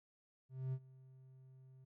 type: tone with ADSR envelope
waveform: triangle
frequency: 130.81 Hz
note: C3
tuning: in tune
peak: -34 dBFS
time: 0.49-1.85 s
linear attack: 240 ms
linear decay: 59 ms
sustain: -22 dB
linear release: 11 ms
effects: none